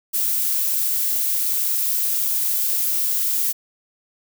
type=noise; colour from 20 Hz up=violet; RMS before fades=-21 dBFS; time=0.13-3.53 s; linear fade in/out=20 ms; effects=none